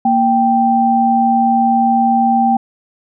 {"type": "tone pair together", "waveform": "sine", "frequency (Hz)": [233.1, 784], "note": ["A#3", "G5"], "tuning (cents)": [0, 0], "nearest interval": "octave + major sixth", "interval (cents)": 2100, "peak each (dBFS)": [-14, -11], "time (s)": [0.05, 2.57], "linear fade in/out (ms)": 5, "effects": []}